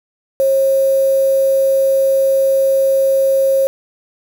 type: tone with quantisation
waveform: sine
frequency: 540 Hz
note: C#5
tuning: 45 cents flat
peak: -10 dBFS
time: 0.4-3.67 s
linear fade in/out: 0 ms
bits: 5
effects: none